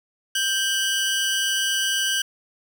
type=tone pair together; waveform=25% pulse; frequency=1574 / 2954 Hz; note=G6 / F#7; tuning=+7 / -3 cents; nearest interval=major seventh; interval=1090 cents; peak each=-20 dBFS; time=0.35-2.22 s; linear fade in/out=5 ms; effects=none